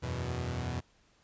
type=chord; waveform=sawtooth; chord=E suspended second; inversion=none; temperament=equal with one note detuned; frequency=82.41 / 92.98 / 123.47 Hz; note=E2 / F#2 / B2; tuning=0 / +9 / 0 cents; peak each=-33 / -36 / -32 dBFS; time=0.02-0.81 s; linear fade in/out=20 ms; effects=pink hiss -67 dBFS RMS until 1.23 s + resampled to 16000 Hz